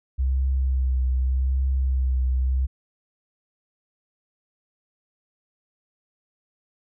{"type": "tone with vibrato", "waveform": "sine", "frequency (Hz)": 65, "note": "C2", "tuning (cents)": -11, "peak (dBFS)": -19, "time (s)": [0.18, 2.67], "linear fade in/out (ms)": 20, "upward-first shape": "triangle", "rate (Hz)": 0.84, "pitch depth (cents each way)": 36, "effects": []}